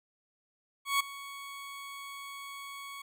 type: tone with ADSR envelope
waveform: 20% pulse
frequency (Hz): 1114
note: C#6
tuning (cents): +8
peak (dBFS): -19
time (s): 0.85-3.02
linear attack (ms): 150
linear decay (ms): 9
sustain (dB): -18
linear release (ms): 6
effects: none